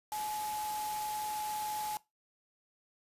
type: tone in noise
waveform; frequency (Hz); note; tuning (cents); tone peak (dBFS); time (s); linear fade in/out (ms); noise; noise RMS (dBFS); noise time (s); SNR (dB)
sine; 849; G#5; +38; -35; 0.12-1.97; 0; white; -43; 0.12-1.97; +5
effects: noise-tail reverb RT60 0.2 s tail -19 dB re dry + resampled to 32000 Hz